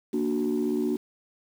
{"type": "chord", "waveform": "sine", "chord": "Bb augmented", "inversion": "none", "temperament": "equal", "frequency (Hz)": [233.1, 293.7, 370], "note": ["Bb3", "D4", "F#4"], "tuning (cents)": [0, 0, 0], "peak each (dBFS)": -27, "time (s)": [0.13, 0.97], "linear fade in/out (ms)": 10, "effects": ["tanh soft clip ceiling -18 dBFS", "8-bit"]}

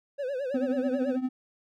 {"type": "tone with vibrato", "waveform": "triangle", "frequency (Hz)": 535, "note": "C5", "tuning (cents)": 38, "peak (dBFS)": -27, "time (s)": [0.18, 1.17], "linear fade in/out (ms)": 20, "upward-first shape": "sine", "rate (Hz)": 9.2, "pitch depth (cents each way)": 130}
{"type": "tone with tremolo", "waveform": "triangle", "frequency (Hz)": 256.5, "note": "C4", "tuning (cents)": -34, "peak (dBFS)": -21, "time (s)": [0.54, 1.29], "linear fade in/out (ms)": 5, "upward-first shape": "triangle", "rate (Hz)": 13, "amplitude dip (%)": 85}
{"effects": []}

